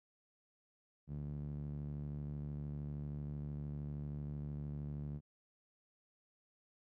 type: tone with band-pass filter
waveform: sawtooth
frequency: 73 Hz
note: D2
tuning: 10 cents flat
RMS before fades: -43 dBFS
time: 1.07-5.21 s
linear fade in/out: 50 ms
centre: 160 Hz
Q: 2.2
effects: none